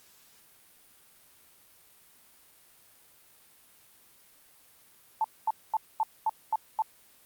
sine tone bursts, 880 Hz, A5, in tune, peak -23 dBFS, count 7, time 5.21-6.821 s, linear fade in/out 2 ms, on 33 ms, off 230 ms, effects white hiss -59 dBFS RMS until 7.25 s + Opus 48 kbps

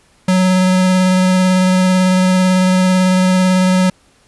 square tone with vibrato, 185 Hz, F#3, in tune, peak -10 dBFS, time 0.28-3.9 s, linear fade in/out 5 ms, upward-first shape square, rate 18 Hz, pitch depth 10 cents each way, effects pink hiss -52 dBFS RMS until 4.27 s + resampled to 24000 Hz

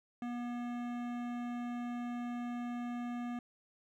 sine tone with hard clipping, 241.4 Hz, B3, 39 cents flat, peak -39 dBFS, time 0.22-3.39 s, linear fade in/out 2 ms, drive 16 dB, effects none

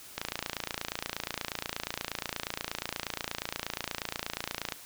click train, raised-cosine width 0.2 ms, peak -14 dBFS, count 130, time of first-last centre 0.18-4.722 s, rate 28.4 Hz, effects white hiss -49 dBFS RMS until 4.85 s

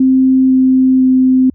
sine tone with pitch steps, 261.6 / 260.1 / 258.6 Hz, C4 / C4 / C4, 0 / -10 / -20 cents, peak -6 dBFS, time 0-1.5 s, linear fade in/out 5 ms, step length 500 ms, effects added 76 Hz sine -40 dBFS peak until 1.54 s

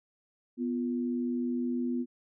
sine tone pair together, 246.5 / 346.2 Hz, B3 / F4, -3 / -15 cents, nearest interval tritone, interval 588 cents, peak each -29 / -36 dBFS, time 0.57-2.06 s, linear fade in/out 50 ms, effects none

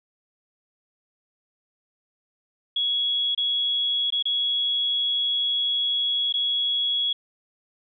sine tone with dropouts, 3344 Hz, G#7, 11 cents sharp, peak -21 dBFS, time 2.76-7.13 s, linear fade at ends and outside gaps 5 ms, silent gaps 3.349-3.376 / 4.104-4.123 / 4.226-4.254 / 6.326-6.339 s, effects none

